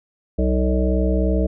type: harmonic tone with a mistuned harmonic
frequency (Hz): 63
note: B1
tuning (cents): +35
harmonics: 1 / 3 / 5 / 7 / 9 / 10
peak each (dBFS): -18 / -23 / -25 / -26 / -28 / -28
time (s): 0.38-1.47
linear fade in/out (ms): 10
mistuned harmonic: 7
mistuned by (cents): +19
effects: none